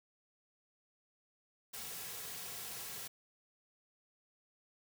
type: noise with comb filter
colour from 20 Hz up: white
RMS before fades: -45 dBFS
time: 1.73-3.08 s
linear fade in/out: 10 ms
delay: 3.3 ms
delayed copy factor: -0.55
effects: none